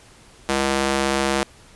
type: tone with high-pass filter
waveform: square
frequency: 68.2 Hz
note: C#2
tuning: 28 cents flat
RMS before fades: -21 dBFS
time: 0.49-1.43 s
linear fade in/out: 0 ms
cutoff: 300 Hz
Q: 0.58
effects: pink hiss -49 dBFS RMS until 1.75 s + resampled to 24000 Hz